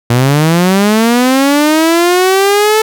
sawtooth linear sweep, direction up, 116.2 to 440 Hz, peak -3 dBFS, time 0.1-2.82 s, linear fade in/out 5 ms, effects none

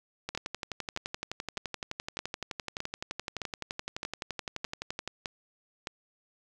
two click trains, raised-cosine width 0.2 ms, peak -17 / -17 dBFS, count 10 / 57, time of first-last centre 0.35-5.871 / 0.29-5.076 s, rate 1.63 / 11.7 Hz, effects none

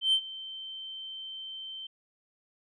sine tone with ADSR envelope, 3107 Hz, G7, 16 cents flat, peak -18 dBFS, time 0.01-1.87 s, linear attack 120 ms, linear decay 71 ms, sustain -20 dB, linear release 6 ms, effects tanh soft clip ceiling -19 dBFS

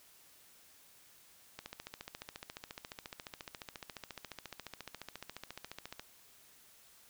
click train, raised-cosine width 0.2 ms, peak -26 dBFS, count 64, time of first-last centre 1.59-5.996 s, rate 14.3 Hz, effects white hiss -62 dBFS RMS until 7.09 s

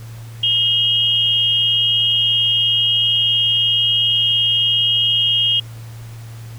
sine tone pair together, 2873 / 3236 Hz, F7 / G#7, +48 / -46 cents, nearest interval major second, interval 206 cents, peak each -16 / -16 dBFS, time 0.43-5.6 s, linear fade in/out 5 ms, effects added 114 Hz sine -31 dBFS peak until 6.58 s + pink hiss -44 dBFS RMS until 6.58 s

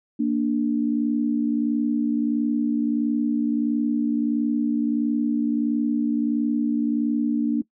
sine tone pair together, 232.2 / 293.7 Hz, A#3 / D4, -7 / 0 cents, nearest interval major third, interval 407 cents, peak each -22 dBFS, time 0.19-7.62 s, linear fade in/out 10 ms, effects noise-tail reverb RT60 0.1 s tail -21 dB re dry

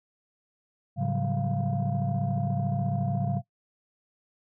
sine tone cluster, 107.4 / 138.5 / 180 / 194.1 / 695 Hz, A2 / C#3 / F#3 / G3 / F5, -41 / -1 / -47 / -17 / -9 cents, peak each -30 / -27 / -32 / -33 / -34 dBFS, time 0.96-3.42 s, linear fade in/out 50 ms, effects noise-tail reverb RT60 0.1 s tail -17 dB re dry + tanh soft clip ceiling -18 dBFS

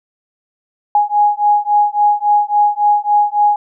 sine beating tone pair, 828 / 831.6 Hz, G#5 / G#5, -5 / +2 cents, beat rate 3.6 Hz, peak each -13 dBFS, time 0.95-3.56 s, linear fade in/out 2 ms, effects none

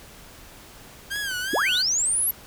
sawtooth tone with vibrato, 1568 Hz, G6, in tune, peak -23 dBFS, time 1.1-1.83 s, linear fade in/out 20 ms, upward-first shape sine, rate 2.7 Hz, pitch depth 120 cents each way
clicks, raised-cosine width 0.3 ms, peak -26 dBFS, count 5, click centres 1.16 / 1.312 / 1.619 / 1.689 / 1.753 s
sine linear sweep, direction up, 205.4 to 11840 Hz, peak -20 dBFS, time 1.53-2.31 s, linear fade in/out 5 ms
effects pink hiss -46 dBFS RMS until 2.46 s

